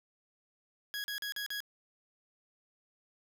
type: tone bursts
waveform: 20% pulse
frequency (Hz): 1661.2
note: G#6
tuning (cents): 0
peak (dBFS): -31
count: 5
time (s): 0.94-1.604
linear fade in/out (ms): 0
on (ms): 100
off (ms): 41
effects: none